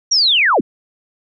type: linear sweep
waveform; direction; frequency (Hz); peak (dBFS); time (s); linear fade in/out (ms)
sine; down; 5800 to 148.8; -10; 0.11-0.61; 10
effects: none